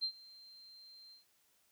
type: tone with ADSR envelope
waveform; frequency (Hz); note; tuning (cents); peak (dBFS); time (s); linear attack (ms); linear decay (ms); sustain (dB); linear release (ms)
sine; 4153; C8; -14; -31; 0.01-1.25; 27; 79; -23; 130
effects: white hiss -73 dBFS RMS until 1.71 s